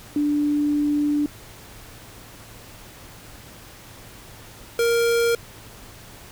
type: tone pair in turn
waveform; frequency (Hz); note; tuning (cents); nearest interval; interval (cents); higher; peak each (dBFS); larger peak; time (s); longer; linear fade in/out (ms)
sine / square; 293.7 / 467.1; D4 / A#4; 0 / +3; minor sixth; 803; second; -18; neither; 0.16-1.26 / 4.79-5.35; first; 2
effects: added 110 Hz sine -50 dBFS peak until 6.31 s + pink hiss -44 dBFS RMS until 6.31 s